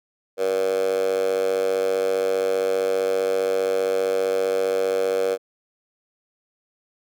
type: tone with high-pass filter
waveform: 10% pulse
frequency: 95.2 Hz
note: F#2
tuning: 50 cents sharp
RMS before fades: -22 dBFS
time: 0.37-5.38 s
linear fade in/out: 50 ms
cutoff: 500 Hz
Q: 7
effects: none